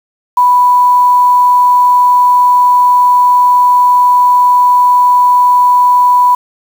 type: tone with quantisation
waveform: sine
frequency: 987.8 Hz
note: B5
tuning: in tune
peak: -4 dBFS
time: 0.37-6.35 s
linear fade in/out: 5 ms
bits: 5
effects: none